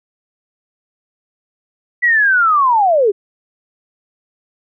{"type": "linear sweep", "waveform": "sine", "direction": "down", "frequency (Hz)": [1975.5, 376.7], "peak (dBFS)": -9, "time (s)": [2.02, 3.12], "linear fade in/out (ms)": 20, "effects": []}